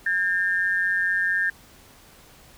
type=tone pair together; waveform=sine; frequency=1615.7 / 1800 Hz; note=G#6 / A6; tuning=-48 / +39 cents; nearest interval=major second; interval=187 cents; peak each=-23 dBFS; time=0.06-1.5 s; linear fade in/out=5 ms; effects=pink hiss -51 dBFS RMS until 2.57 s